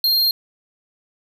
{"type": "tone", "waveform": "square", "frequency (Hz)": 4207, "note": "C8", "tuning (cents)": 9, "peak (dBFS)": -15, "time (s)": [0.04, 0.31], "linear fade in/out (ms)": 2, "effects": []}